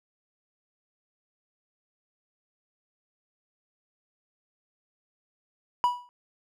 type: tone with exponential decay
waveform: triangle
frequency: 978 Hz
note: B5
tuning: 17 cents flat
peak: -15 dBFS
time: 5.84-6.09 s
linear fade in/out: 0 ms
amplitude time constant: 54 ms
effects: none